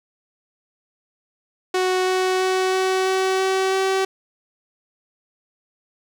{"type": "tone with pitch steps", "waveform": "sawtooth", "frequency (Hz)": [370, 372.1, 374.3, 376.5, 378.6, 380.8, 383], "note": ["F#4", "F#4", "F#4", "F#4", "F#4", "F#4", "G4"], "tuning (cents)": [0, 10, 20, 30, 40, 50, -40], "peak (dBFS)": -14, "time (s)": [1.74, 4.05], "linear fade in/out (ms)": 5, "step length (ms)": 330, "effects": ["low-pass 8000 Hz 12 dB/octave", "8-bit"]}